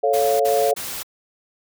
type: chord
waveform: sine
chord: A augmented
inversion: none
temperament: equal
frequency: 440 / 554.4 / 698.5 Hz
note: A4 / C#5 / E#5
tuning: 0 / 0 / 0 cents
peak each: -20 dBFS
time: 0.03-0.74 s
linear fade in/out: 10 ms
type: noise bursts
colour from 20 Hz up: white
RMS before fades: -30 dBFS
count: 3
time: 0.13-1.032 s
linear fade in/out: 10 ms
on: 270 ms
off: 46 ms
effects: none